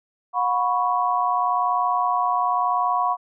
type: chord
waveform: sine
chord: F# suspended fourth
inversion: none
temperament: equal with one note detuned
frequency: 722.7 / 987.8 / 1108.7 Hz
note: F#5 / B5 / C#6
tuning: -41 / 0 / 0 cents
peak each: -23 dBFS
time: 0.33-3.17 s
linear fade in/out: 50 ms
effects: none